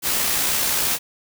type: noise with amplitude modulation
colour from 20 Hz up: white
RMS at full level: -20 dBFS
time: 0.02-0.99 s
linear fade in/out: 50 ms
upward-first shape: sine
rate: 62.7 Hz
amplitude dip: 25%
effects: none